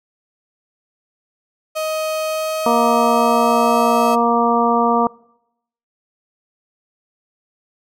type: tone with pitch glide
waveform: 35% pulse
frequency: 628 to 644.5 Hz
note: D#5 to E5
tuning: +16 to -39 cents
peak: -18 dBFS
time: 1.75-4.16 s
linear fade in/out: 20 ms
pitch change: +45 cents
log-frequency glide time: 2.24-3.97 s
type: harmonic tone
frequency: 235 Hz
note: A#3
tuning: 14 cents sharp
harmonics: 1 / 2 / 3 / 4 / 5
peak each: -19 / -19 / -19 / -19 / -19 dBFS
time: 2.66-5.07 s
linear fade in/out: 2 ms
effects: noise-tail reverb RT60 0.8 s tail -24 dB re dry